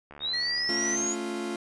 click train, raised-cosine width 0.5 ms, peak -30 dBFS, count 70, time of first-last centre 0.11-1.06 s, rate 72.6 Hz
sine linear sweep, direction up, 3646 to 6910 Hz, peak -27 dBFS, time 0.2-1.16 s, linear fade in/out 50 ms
triangle tone, 1934 Hz, B6, 37 cents flat, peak -30 dBFS, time 0.33-0.96 s, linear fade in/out 10 ms
40% pulse chord, A augmented, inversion none, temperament equal, 220 / 277.2 / 349.2 Hz, A3 / C#4 / E#4, 0 / 0 / 0 cents, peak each -35 / -37 / -32 dBFS, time 0.69-1.56 s, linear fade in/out 2 ms
effects resampled to 24000 Hz

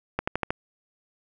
accelerating click train, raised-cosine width 0.5 ms, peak -10 dBFS, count 5, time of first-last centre 0.19-0.505 s, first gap 85 ms, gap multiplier 0.95, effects none

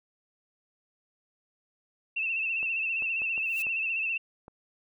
sine tone with vibrato, 2658 Hz, E7, 14 cents sharp, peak -27 dBFS, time 2.16-4.18 s, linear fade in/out 10 ms, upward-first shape sine, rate 15 Hz, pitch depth 56 cents each way
clicks, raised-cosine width 1 ms, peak -32 dBFS, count 6, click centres 2.629 / 3.023 / 3.219 / 3.378 / 3.668 / 4.481 s
blue noise with exponential growth, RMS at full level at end -39 dBFS, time 3.39-3.62 s, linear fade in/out 0 ms, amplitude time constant 50 ms
effects none

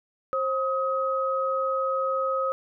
sine tone pair together, 532.3 / 1266 Hz, C5 / D#6, +30 / +30 cents, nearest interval octave + minor third, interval 1500 cents, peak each -26 dBFS, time 0.33-2.52 s, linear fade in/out 0 ms, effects none

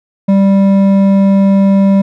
sine tone with hard clipping, 196 Hz, G3, in tune, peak -7 dBFS, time 0.28-2.02 s, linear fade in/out 10 ms, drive 8 dB, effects none

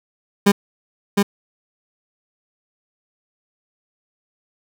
30% pulse tone with echo, 201.4 Hz, G3, 47 cents sharp, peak -7 dBFS, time 0.46-0.52 s, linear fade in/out 10 ms, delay 710 ms, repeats 1, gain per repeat -3 dB, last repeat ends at 1.23 s, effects none

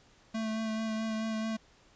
square tone with vibrato, 220.6 Hz, A3, 5 cents sharp, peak -32 dBFS, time 0.34-1.57 s, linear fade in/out 10 ms, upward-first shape sine, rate 4.6 Hz, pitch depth 17 cents each way, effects pink hiss -62 dBFS RMS until 1.95 s + resampled to 16000 Hz

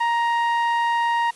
sawtooth tone with low-pass filter, 937 Hz, A#5, 9 cents sharp, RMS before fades -21 dBFS, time 0-1.31 s, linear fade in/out 10 ms, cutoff 1900 Hz, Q 0.89, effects white hiss -48 dBFS RMS until 1.35 s + resampled to 24000 Hz

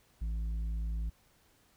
sine tone with tanh clipping, 55 Hz, A1, in tune, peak -33 dBFS, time 0.21-1.1 s, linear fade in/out 10 ms, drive 6 dB, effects pink hiss -67 dBFS RMS until 1.76 s

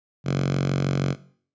5% pulse tone with high-pass filter, 46.25 Hz, F#1, in tune, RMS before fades -23 dBFS, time 0.24-1.16 s, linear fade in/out 50 ms, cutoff 140 Hz, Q 4.6, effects noise-tail reverb RT60 0.5 s tail -17 dB re dry + resampled to 16000 Hz

